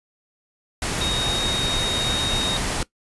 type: tone in noise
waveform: sine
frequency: 3742 Hz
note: A#7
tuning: 6 cents sharp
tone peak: -23 dBFS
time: 1.01-2.57 s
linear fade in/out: 2 ms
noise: pink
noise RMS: -25 dBFS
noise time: 0.82-2.83 s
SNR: -1 dB
effects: noise-tail reverb RT60 0.1 s tail -19 dB re dry + resampled to 24000 Hz